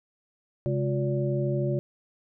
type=tone cluster; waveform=sine; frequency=135.6 / 208.6 / 357 / 575 Hz; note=C#3 / G#3 / F4 / D5; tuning=-38 / +8 / +38 / -37 cents; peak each=-26 / -34 / -30 / -32 dBFS; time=0.66-1.79 s; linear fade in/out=0 ms; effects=none